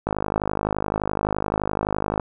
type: click train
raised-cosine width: 1 ms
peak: -8 dBFS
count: 111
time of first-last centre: 0.07-2.198 s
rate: 51.7 Hz
effects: none